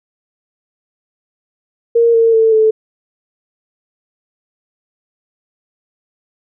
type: tone with pitch steps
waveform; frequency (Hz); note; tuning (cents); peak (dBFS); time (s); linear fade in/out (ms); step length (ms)
sine; 465.7 / 456.1 / 446.7 / 437.5; A#4 / A#4 / A4 / A4; -2 / -38 / +26 / -10; -7; 1.95-2.71; 10; 190
effects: none